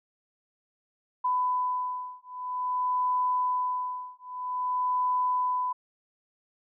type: beating tone pair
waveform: sine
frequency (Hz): 1000 / 1000.51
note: B5 / B5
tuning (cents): +21 / +22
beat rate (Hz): 0.51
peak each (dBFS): -29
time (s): 1.24-5.73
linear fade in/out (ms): 10
effects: none

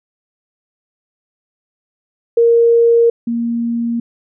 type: tone pair in turn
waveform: sine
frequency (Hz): 466.2 / 234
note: A#4 / A#3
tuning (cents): 0 / +7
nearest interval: octave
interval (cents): 1193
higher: first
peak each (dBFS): -7 / -15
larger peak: first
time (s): 2.37-3.1 / 3.27-4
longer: neither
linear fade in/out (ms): 5
effects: none

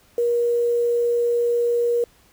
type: tone with quantisation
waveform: sine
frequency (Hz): 475.2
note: A#4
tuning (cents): +33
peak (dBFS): -17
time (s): 0.18-2.04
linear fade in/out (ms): 2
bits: 7
effects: pink hiss -56 dBFS RMS until 2.32 s

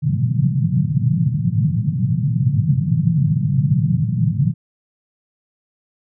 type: band-pass noise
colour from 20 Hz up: white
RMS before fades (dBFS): -17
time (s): 0.02-4.54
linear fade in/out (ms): 50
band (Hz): 110 to 170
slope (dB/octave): 48
effects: none

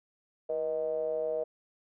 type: ring-modulated tone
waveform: triangle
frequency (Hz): 73.42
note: D2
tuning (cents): 0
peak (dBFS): -24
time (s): 0.49-1.44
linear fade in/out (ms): 10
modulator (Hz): 553
effects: none

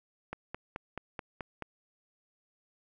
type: click train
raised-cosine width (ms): 0.5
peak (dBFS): -22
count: 7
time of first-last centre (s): 0.33-1.623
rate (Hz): 4.64
effects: none

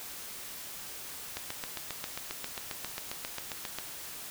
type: click train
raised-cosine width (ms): 0.2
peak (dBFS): -18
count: 19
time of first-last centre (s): 1.37-3.786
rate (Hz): 7.45
effects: white hiss -43 dBFS RMS until 4.3 s

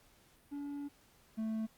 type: tone pair in turn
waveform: triangle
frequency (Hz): 285.9 / 220.5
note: D4 / A3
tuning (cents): -46 / +4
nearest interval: major third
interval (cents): 450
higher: first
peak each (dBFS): -37 / -32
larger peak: second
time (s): 0.51-0.89 / 1.37-1.67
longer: first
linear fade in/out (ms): 20
effects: pink hiss -66 dBFS RMS until 1.77 s + Opus 48 kbps

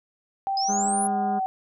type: tone with pitch glide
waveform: sine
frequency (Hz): 781 to 758.8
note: G5 to F#5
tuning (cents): -7 to +43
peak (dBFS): -23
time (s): 0.47-1.46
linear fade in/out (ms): 0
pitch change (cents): -50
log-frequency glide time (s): 1.05-1.17
type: exponential sweep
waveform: sine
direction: up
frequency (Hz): 4978 to 10610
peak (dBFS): -26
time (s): 0.57-1.07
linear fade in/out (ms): 2
type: harmonic tone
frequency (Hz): 203.8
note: G#3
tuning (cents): -32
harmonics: 1 / 2 / 3 / 5 / 6 / 7 / 8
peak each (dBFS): -28 / -35 / -42 / -43 / -45 / -45 / -53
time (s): 0.68-1.4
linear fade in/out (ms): 20
effects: none

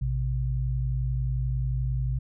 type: tone pair together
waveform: sine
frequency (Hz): 57.16 / 128.5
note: A#1 / C3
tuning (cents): -33 / -31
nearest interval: octave + major second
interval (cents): 1402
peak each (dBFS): -27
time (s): 0.01-2.19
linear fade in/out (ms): 10
effects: none

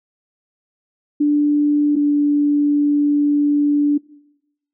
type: tone pair in turn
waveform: sine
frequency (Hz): 293.7 / 291.3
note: D4 / D4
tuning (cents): 0 / -14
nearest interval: unison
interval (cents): 14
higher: first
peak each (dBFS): -12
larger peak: neither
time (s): 1.2-1.96 / 1.96-3.98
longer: second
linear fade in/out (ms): 10
effects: noise-tail reverb RT60 0.9 s tail -22 dB re dry

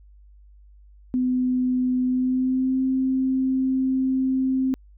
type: tone with pitch glide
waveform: sine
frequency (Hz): 253.1 to 262.2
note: B3 to C4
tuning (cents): +43 to +4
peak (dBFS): -19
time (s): 1.14-4.74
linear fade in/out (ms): 0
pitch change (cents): +61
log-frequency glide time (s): 2.04-2.82
effects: added 50 Hz sine -47 dBFS peak until 4.97 s

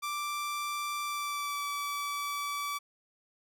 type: tone with pitch glide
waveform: sawtooth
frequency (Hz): 1174.7 to 1151.9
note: D6 to D6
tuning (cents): 0 to -34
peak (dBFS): -29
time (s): 0.02-2.79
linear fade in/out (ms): 20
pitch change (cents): -34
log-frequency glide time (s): 1.03-1.66
effects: none

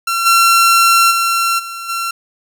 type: tone with level steps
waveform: sawtooth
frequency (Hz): 1360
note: F6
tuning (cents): -46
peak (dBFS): -11 / -4 / -9 / -21 / -14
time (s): 0.07-2.11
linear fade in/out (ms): 5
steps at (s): 0.25 / 1.1 / 1.58 / 1.88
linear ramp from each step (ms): 20
effects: none

